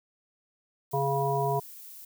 violet noise, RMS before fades -46 dBFS, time 0.91-2.05 s, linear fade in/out 5 ms
harmonic tone, 138.59 Hz, C#3, in tune, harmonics 1 / 3 / 5 / 7, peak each -30 / -30 / -30 / -30 dBFS, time 0.93-1.6 s, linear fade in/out 10 ms
effects none

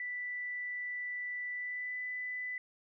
sine tone with pitch glide, 1975.5 to 1996.1 Hz, B6 to B6, 0 to +18 cents, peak -36 dBFS, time 0-2.58 s, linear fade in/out 2 ms, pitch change +18 cents, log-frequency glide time 1.52-1.97 s, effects none

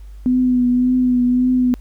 sine tone with vibrato, 249.8 Hz, B3, 20 cents sharp, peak -12 dBFS, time 0.26-1.74 s, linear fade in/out 0 ms, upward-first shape triangle, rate 1.8 Hz, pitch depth 33 cents each way, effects added 50 Hz sine -33 dBFS peak until 1.8 s + pink hiss -57 dBFS RMS until 1.8 s

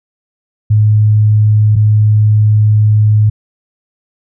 sine tone pair in turn, 106.6 / 106.6 Hz, G#2 / G#2, +46 / +46 cents, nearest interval unison, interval 0 cents, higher neither, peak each -5 dBFS, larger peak neither, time 0.7-1.76 / 1.76-3.3 s, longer second, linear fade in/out 10 ms, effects none

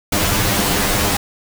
pink noise with comb filter, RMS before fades -17 dBFS, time 0.12-1.17 s, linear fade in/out 5 ms, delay 10 ms, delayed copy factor +0.8, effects none

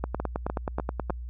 two click trains, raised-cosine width 1 ms, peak -14 / -15 dBFS, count 11 / 4, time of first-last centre 0.04-1.104 / 0.2-1.098 s, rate 9.4 / 3.34 Hz, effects added 60 Hz sine -34 dBFS peak until 1.29 s

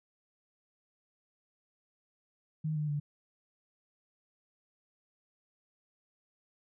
sine tone with pitch steps, 155.6 / 150.91 / 146.36 Hz, D#3 / D3 / D3, 0 / +47 / -6 cents, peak -30 dBFS, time 2.64-3 s, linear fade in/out 10 ms, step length 120 ms, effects none

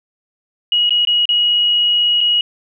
sine tone with dropouts, 2901 Hz, F#7, 35 cents flat, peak -11 dBFS, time 0.72-2.41 s, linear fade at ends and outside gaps 2 ms, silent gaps 0.894-0.906 / 1.051-1.072 / 1.255-1.29 / 2.207-2.211 s, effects none

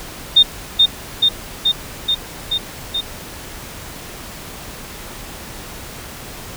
sine tone with echo, 3656 Hz, A#7, 34 cents flat, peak -5 dBFS, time 0.36-0.43 s, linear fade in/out 10 ms, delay 430 ms, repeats 6, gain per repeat -2 dB, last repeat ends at 3.01 s, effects pink hiss -33 dBFS RMS until 6.56 s

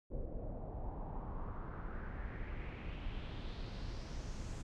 brown noise with low-pass filter sweep, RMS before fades -43 dBFS, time 0.1-4.63 s, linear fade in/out 20 ms, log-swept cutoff 490 to 7600 Hz, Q 3, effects none

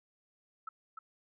sine tone with echo, 1310 Hz, E6, 11 cents flat, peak -38 dBFS, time 0.67-0.69 s, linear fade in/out 5 ms, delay 300 ms, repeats 1, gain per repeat -4 dB, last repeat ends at 0.99 s, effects none

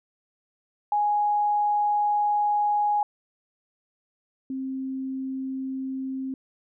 sine tone pair in turn, 830.6 / 264.5 Hz, G#5 / C4, 0 / +19 cents, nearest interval octave + minor sixth, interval 1981 cents, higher first, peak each -20 / -28 dBFS, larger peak first, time 0.92-3.03 / 4.5-6.34 s, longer first, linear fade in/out 2 ms, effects none

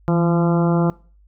harmonic tone with a mistuned harmonic, 171.3 Hz, F3, 33 cents flat, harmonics 1 / 2 / 3 / 4 / 5 / 6 / 7 / 8, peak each -16 / -22 / -26 / -28 / -30 / -32 / -33 / -34 dBFS, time 0.08-0.9 s, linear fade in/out 0 ms, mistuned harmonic 1, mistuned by -49 cents, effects noise-tail reverb RT60 0.4 s tail -22 dB re dry + added 50 Hz sine -49 dBFS peak until 1.27 s

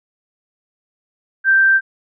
sine tone, 1568 Hz, G6, in tune, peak -9 dBFS, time 1.44-1.81 s, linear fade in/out 50 ms, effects none

